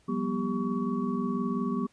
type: tone cluster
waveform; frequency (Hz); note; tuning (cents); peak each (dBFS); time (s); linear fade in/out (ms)
sine; 178.5 / 197.3 / 242.9 / 394.9 / 1125; F3 / G3 / B3 / G4 / C#6; +38 / +11 / -29 / +13 / +25; -36 / -32 / -30 / -36 / -37; 0.08-1.87; 10
effects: pink hiss -65 dBFS RMS until 1.92 s + resampled to 22050 Hz